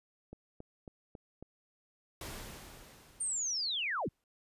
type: click train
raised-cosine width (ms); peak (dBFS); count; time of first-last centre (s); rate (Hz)
2; -33; 5; 0.33-1.426; 3.65
type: noise with exponential decay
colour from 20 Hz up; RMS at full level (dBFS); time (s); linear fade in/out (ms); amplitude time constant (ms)
pink; -42; 2.21-4.24; 2; 440
type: linear sweep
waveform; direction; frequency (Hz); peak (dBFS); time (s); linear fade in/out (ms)
sine; down; 8980 to 56.1; -32; 3.2-4.09; 10
effects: resampled to 32000 Hz